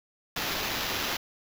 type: noise with sample-and-hold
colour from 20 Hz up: violet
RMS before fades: -31 dBFS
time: 0.36-1.17 s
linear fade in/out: 5 ms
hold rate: 8820 Hz
effects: none